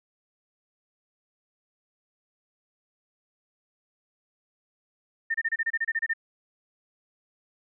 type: tone bursts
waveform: sine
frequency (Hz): 1812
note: A#6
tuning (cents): -50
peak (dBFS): -23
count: 12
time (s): 5.3-6.136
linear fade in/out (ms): 10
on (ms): 44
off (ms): 28
effects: none